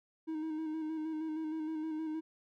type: tone with vibrato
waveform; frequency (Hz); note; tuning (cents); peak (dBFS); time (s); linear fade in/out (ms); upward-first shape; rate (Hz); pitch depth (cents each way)
triangle; 314.4; D#4; +18; -33; 0.27-2.21; 20; square; 6.4; 28
effects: none